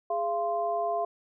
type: tone cluster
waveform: sine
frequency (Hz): 414.3 / 685 / 1043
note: G#4 / F5 / C6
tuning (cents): -4 / -34 / -6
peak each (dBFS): -34 / -27 / -35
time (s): 0.1-1.05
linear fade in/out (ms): 5
effects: none